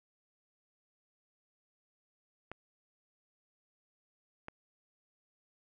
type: clicks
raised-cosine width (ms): 0.5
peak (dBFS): -27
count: 2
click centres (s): 2.516 / 4.484
effects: none